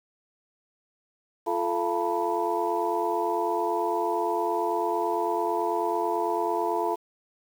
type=tone cluster; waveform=sine; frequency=346.7 / 435.9 / 686 / 888 / 977 Hz; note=F4 / A4 / F5 / A5 / B5; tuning=-13 / -16 / -31 / +16 / -19 cents; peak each=-30 dBFS; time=1.46-6.96 s; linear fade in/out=20 ms; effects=tanh soft clip ceiling -12 dBFS + 8-bit